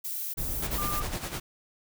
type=noise bursts; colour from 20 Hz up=violet; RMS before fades=-34 dBFS; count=3; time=0.04-1.006 s; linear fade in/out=10 ms; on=300 ms; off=33 ms
type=noise; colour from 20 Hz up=brown; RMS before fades=-35 dBFS; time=0.37-1.18 s; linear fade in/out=10 ms
type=noise with tremolo; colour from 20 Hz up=pink; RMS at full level=-33 dBFS; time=0.62-1.4 s; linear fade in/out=5 ms; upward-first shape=sine; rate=9.9 Hz; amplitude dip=65%
type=tone; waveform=sine; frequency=1195 Hz; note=D6; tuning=30 cents sharp; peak=-32 dBFS; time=0.78-1.02 s; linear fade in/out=5 ms
effects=none